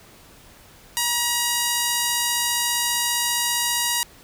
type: tone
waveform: 5% pulse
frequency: 955 Hz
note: A#5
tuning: 42 cents sharp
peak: -8 dBFS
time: 0.97-4.03 s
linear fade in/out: 0 ms
effects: pink hiss -49 dBFS RMS until 4.23 s